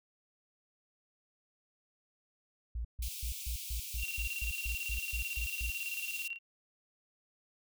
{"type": "tone bursts", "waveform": "sine", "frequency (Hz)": 57.8, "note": "A#1", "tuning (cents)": -14, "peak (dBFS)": -34, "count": 13, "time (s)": [2.75, 5.704], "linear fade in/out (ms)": 5, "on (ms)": 98, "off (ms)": 140}
{"type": "high-pass noise", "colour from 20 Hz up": "white", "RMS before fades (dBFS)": -43, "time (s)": [3.02, 6.28], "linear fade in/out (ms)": 5, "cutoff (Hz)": 2300, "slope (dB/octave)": 96}
{"type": "tone with tremolo", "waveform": "sine", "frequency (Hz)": 2750, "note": "F7", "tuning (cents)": -27, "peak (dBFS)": -35, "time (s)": [3.97, 6.39], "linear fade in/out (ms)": 50, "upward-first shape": "square", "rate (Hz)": 18, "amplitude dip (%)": 65}
{"effects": []}